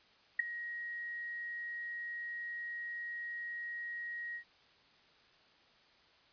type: tone with ADSR envelope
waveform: sine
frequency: 1891 Hz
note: A#6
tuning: 24 cents sharp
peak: -23 dBFS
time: 0.39-4.44 s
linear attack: 7 ms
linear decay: 8 ms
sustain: -16 dB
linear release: 87 ms
effects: white hiss -65 dBFS RMS until 6.32 s + resampled to 11025 Hz